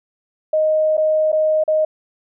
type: tone with dropouts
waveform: sine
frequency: 622.3 Hz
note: D#5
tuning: in tune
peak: -13 dBFS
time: 0.53-1.85 s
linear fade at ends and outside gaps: 5 ms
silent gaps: 0.97-0.977 / 1.319-1.327 / 1.638-1.678 s
effects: none